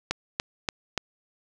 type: click train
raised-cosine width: 0.2 ms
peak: -8 dBFS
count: 4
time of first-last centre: 0.11-0.977 s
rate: 3.46 Hz
effects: none